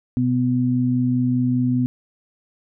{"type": "tone pair together", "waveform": "sine", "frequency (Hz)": [125, 250], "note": ["B2", "B3"], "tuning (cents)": [21, 21], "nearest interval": "octave", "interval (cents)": 1200, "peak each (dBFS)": [-21, -18], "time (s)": [0.17, 1.86], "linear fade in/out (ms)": 0, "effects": []}